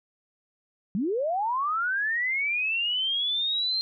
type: linear sweep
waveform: sine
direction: up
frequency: 174.61 to 4186 Hz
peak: -24 dBFS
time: 0.95-3.81 s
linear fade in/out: 0 ms
effects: none